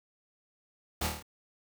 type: noise with echo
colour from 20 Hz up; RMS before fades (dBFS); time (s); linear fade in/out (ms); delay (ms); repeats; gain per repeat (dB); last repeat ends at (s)
pink; -32; 1.01-1.07; 5; 26; 6; -3; 1.226
effects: none

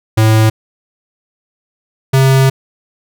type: tone pair in turn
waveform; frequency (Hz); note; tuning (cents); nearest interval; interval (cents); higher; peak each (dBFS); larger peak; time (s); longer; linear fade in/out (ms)
square; 110 / 133.62; A2 / C3; 0 / +37; minor third; 337; second; -7; neither; 0.17-0.5 / 2.13-2.5; second; 10
effects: none

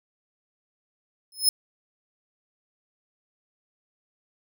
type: tone with exponential growth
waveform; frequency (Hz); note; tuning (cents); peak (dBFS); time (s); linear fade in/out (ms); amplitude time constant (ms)
20% pulse; 5180; E8; -31; -8; 1.32-1.49; 2; 35
effects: none

